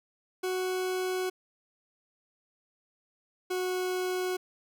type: tone pair in turn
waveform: 40% pulse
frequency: 370 / 367.2 Hz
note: F#4 / F#4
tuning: 0 / -13 cents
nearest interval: unison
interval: 13 cents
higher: first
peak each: -28 dBFS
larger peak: neither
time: 0.43-1.3 / 3.5-4.37 s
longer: neither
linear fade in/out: 10 ms
effects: none